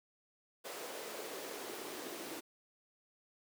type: noise with high-pass filter sweep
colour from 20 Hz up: pink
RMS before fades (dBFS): -45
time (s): 0.64-2.41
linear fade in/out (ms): 20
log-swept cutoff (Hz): 480 to 320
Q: 2.4
effects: none